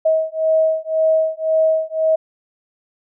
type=beating tone pair; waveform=sine; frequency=636 / 637.9 Hz; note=D#5 / D#5; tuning=+38 / +43 cents; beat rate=1.9 Hz; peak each=-17 dBFS; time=0.05-2.16 s; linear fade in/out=10 ms; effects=none